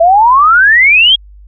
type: exponential sweep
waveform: sine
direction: up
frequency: 649 to 3322 Hz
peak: -3 dBFS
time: 0-1.16 s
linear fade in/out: 10 ms
effects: added 50 Hz sine -33 dBFS peak until 1.47 s